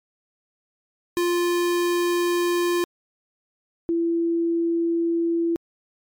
square / sine tone pair in turn, 349.2 / 336 Hz, F4 / E4, 0 / +33 cents, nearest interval minor second, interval 67 cents, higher first, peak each -20 / -19 dBFS, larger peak second, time 1.17-2.84 / 3.89-5.56 s, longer neither, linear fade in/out 0 ms, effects MP3 96 kbps

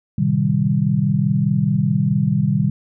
sine chord, A half-diminished seventh, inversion none, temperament equal with one note detuned, 112.25 / 130.81 / 155.56 / 196 Hz, A2 / C3 / Eb3 / G3, +35 / 0 / 0 / 0 cents, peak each -25 / -20 / -19 / -19 dBFS, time 0.18-2.7 s, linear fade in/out 5 ms, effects none

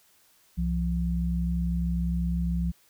sine tone pair together, 64.54 / 172.3 Hz, C2 / F3, -23 / -23 cents, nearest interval octave + perfect fourth, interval 1700 cents, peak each -27 dBFS, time 0.57-2.72 s, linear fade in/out 20 ms, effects white hiss -62 dBFS RMS until 2.89 s

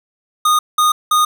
square tone bursts, 1232 Hz, D#6, 17 cents flat, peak -11 dBFS, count 3, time 0.45-1.25 s, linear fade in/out 5 ms, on 140 ms, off 190 ms, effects none

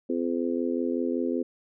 harmonic tone, 85.3 Hz, F2, 40 cents flat, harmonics 3 / 4 / 5 / 6, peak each -28 / -30 / -32 / -34 dBFS, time 0.09-1.43 s, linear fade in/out 10 ms, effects none

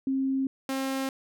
sine / sawtooth tone pair in turn, 267.5 / 267.5 Hz, C4 / C4, +38 / +38 cents, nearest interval unison, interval 0 cents, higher neither, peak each -24 dBFS, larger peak neither, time 0.07-0.47 / 0.69-1.09 s, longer neither, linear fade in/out 2 ms, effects none

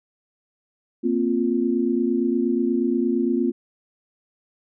sine chord, Bb suspended second, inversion none, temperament equal, 233.1 / 261.6 / 349.2 Hz, Bb3 / C4 / F4, 0 / 0 / 0 cents, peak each -23 dBFS, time 1.03-3.52 s, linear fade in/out 20 ms, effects none

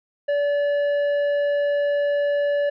triangle tone with tanh clipping, 576 Hz, D5, 34 cents flat, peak -20 dBFS, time 0.28-2.7 s, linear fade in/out 10 ms, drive 12 dB, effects none

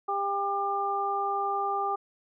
harmonic tone, 398.8 Hz, G4, 30 cents sharp, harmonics 1 / 2 / 3, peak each -34 / -29 / -30 dBFS, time 0.08-1.96 s, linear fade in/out 10 ms, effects none

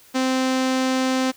sawtooth tone with low-pass filter, 260 Hz, C4, 11 cents flat, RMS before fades -21 dBFS, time 0.14-1.32 s, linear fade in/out 20 ms, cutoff 6600 Hz, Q 1.2, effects white hiss -51 dBFS RMS until 1.36 s

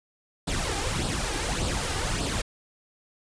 pink noise with flanger, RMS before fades -28 dBFS, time 0.47-2.42 s, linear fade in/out 10 ms, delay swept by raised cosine 0.23 to 2.53 ms, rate 1.7 Hz, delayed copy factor +0.6, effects resampled to 22050 Hz

